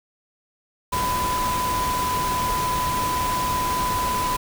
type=tone in noise; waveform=sine; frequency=1000 Hz; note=B5; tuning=21 cents sharp; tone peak=-22 dBFS; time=0.92-4.37 s; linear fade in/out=10 ms; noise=pink; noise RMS=-28 dBFS; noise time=0.92-4.37 s; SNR=+3 dB; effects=none